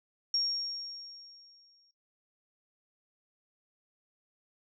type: tone with exponential decay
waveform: sine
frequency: 5560 Hz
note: F8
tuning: 9 cents flat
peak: -25 dBFS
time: 0.34-1.91 s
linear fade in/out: 2 ms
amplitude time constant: 340 ms
effects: noise-tail reverb RT60 0.3 s tail -24 dB re dry